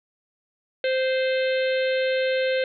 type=harmonic tone; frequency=521 Hz; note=C5; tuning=7 cents flat; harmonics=1 / 3 / 4 / 5 / 6 / 7 / 8; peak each=-21 / -31 / -33 / -35 / -37 / -38 / -39 dBFS; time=0.84-2.64 s; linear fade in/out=2 ms; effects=none

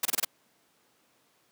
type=noise bursts; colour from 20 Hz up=white; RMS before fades=-26 dBFS; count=5; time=0.03-0.249 s; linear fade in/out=5 ms; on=23 ms; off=26 ms; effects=pink hiss -67 dBFS RMS until 1.51 s + high-pass 200 Hz 12 dB/octave

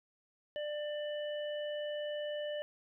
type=harmonic tone; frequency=594 Hz; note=D5; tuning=20 cents sharp; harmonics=1 / 3 / 5; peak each=-36 / -48 / -47 dBFS; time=0.56-2.62 s; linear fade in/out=0 ms; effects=13-bit

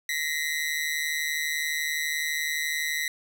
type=ring-modulated tone; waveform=sawtooth; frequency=1965 Hz; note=B6; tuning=9 cents flat; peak=-20 dBFS; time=0.09-3.08 s; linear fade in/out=2 ms; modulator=75.9 Hz; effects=none

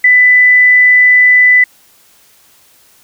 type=tone; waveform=sine; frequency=1994 Hz; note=B6; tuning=16 cents sharp; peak=-3 dBFS; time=0.04-1.64 s; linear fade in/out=5 ms; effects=white hiss -47 dBFS RMS until 3.03 s

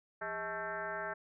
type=tone with frequency modulation; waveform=sine; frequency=1102 Hz; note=C#6; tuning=11 cents flat; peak=-36 dBFS; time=0.21-1.14 s; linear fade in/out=10 ms; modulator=232 Hz; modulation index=2.9; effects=none

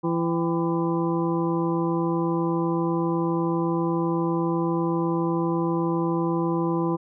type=harmonic tone with a mistuned harmonic; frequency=167.9 Hz; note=E3; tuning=32 cents sharp; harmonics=1 / 2 / 3 / 5 / 6 / 7; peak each=-26 / -24 / -32 / -35 / -31 / -41 dBFS; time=0.03-6.97 s; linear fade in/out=20 ms; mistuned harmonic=5; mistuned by=-97 cents; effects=none

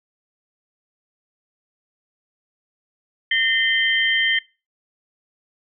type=tone cluster; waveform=sine; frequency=1829 / 2056 / 3133 Hz; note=A#6 / C7 / G7; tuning=-33 / -31 / -2 cents; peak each=-20 / -21 / -21 dBFS; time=3.31-4.39 s; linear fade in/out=5 ms; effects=noise-tail reverb RT60 0.3 s tail -22 dB re dry

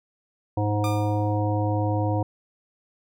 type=harmonic tone; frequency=104.5 Hz; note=G#2; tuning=11 cents sharp; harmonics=1 / 3 / 5 / 7 / 9; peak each=-23 / -28 / -30 / -31 / -33 dBFS; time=0.57-2.23 s; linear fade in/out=5 ms
type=tone with exponential decay; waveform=sawtooth; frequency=1200 Hz; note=D6; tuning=37 cents sharp; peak=-25 dBFS; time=0.84-1.4 s; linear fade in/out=1 ms; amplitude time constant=120 ms
effects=none

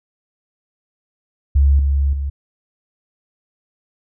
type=tone with level steps; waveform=sine; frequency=69.7 Hz; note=C#2; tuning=10 cents sharp; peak=-9 / -13 / -19 dBFS; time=1.55-2.3 s; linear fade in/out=10 ms; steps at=1.79 / 2.13 s; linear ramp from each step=2 ms; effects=none

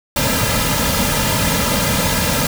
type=noise with comb filter; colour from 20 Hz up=pink; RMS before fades=-17 dBFS; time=0.16-2.47 s; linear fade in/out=2 ms; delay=2.7 ms; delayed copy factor=-0.75; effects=none

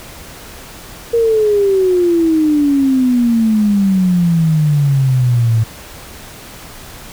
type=exponential sweep; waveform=sine; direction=down; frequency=470.7 to 110 Hz; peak=-9 dBFS; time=1.13-5.64 s; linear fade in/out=10 ms; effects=pink hiss -34 dBFS RMS until 7.12 s

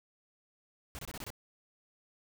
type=noise bursts; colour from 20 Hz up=pink; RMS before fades=-43 dBFS; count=6; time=0.95-1.303 s; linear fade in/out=0 ms; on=38 ms; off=25 ms; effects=none

